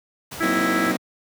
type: noise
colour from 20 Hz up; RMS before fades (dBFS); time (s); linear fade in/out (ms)
pink; -34; 0.31-0.93; 10
type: harmonic tone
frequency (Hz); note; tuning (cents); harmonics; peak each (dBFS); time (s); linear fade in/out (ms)
329.6; E4; 0; 1 / 2 / 4 / 5 / 6 / 7; -25 / -36 / -25 / -27 / -30 / -37; 0.4-0.92; 10
type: chord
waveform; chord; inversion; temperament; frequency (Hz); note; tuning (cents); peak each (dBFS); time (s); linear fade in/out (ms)
sawtooth; C half-diminished seventh; second; just; 188.37 / 235.5 / 261.6 / 314; Gb3 / Bb3 / C4 / Eb4; +31 / +18 / 0 / +16; -24; 0.42-0.97; 10
effects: high-pass 100 Hz 12 dB/octave